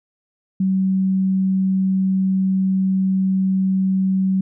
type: tone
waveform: sine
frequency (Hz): 190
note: F#3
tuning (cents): +46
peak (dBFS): -15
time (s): 0.6-4.41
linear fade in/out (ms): 5
effects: none